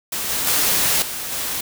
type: noise with level steps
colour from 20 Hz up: white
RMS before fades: -25 / -22 / -18 / -28 / -25 dBFS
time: 0.12-1.61 s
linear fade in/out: 5 ms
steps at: 0.29 / 0.47 / 1.02 / 1.32 s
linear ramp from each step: 2 ms
effects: none